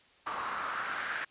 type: noise with band-pass filter sweep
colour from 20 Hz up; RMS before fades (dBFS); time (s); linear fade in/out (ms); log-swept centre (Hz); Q
pink; -36; 0.26-1.25; 10; 1100 to 1700; 3.6
effects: white hiss -62 dBFS RMS until 1.3 s + resampled to 8000 Hz